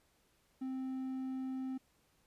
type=tone; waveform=triangle; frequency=261.6 Hz; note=C4; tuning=in tune; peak=-35 dBFS; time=0.61-1.78 s; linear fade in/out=10 ms; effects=pink hiss -73 dBFS RMS until 2.26 s + resampled to 32000 Hz